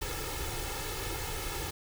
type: noise with comb filter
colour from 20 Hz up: pink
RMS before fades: -36 dBFS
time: 0.01-1.71 s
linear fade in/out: 10 ms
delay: 2.3 ms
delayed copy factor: +0.85
effects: none